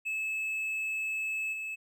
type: tone with level steps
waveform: triangle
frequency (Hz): 2600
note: E7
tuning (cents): -24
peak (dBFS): -29 / -33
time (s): 0.05-1.76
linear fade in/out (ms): 20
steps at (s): 1.52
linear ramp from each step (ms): 20
effects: none